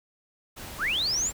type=noise; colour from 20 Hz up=pink; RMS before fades=-40 dBFS; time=0.56-1.33 s; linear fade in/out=20 ms
type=linear sweep; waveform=sine; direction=up; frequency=958 to 7570 Hz; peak=-24 dBFS; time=0.78-1.32 s; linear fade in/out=50 ms
effects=none